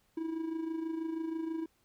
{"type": "tone with amplitude modulation", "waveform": "triangle", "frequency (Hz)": 324.5, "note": "E4", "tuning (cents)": -27, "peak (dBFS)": -29, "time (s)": [0.17, 1.66], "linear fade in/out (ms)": 5, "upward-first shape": "sine", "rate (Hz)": 26.2, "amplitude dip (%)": 60, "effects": ["pink hiss -72 dBFS RMS until 1.84 s"]}